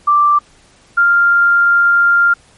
sine tone pair in turn, 1174.7 / 1395.4 Hz, D6 / F6, 0 / -2 cents, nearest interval minor third, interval 298 cents, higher second, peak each -7 dBFS, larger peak neither, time 0.07-0.39 / 0.97-2.34 s, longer second, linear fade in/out 10 ms, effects pink hiss -48 dBFS RMS until 2.57 s + MP3 48 kbps

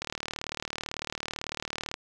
click train, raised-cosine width 0.2 ms, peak -15 dBFS, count 74, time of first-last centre 0.02-1.941 s, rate 38 Hz, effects none

